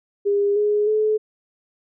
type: tone with pitch steps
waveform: sine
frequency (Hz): 404.8 / 417.1 / 429.9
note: G#4 / G#4 / A4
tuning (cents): -44 / +7 / -40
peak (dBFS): -16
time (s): 0.25-1.18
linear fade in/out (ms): 20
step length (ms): 310
effects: none